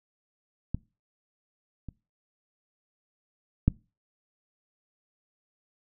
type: clicks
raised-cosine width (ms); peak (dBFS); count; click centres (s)
5; -16 / -26 / -7; 3; 0.746 / 1.887 / 3.68
effects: noise-tail reverb RT60 0.3 s tail -23 dB re dry